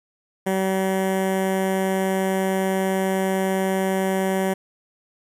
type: tone with notch filter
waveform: 15% pulse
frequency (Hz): 190.6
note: G3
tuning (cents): -48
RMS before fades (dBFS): -22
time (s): 0.46-4.54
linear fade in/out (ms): 10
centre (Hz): 4400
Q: 0.81
effects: resampled to 32000 Hz + 9-bit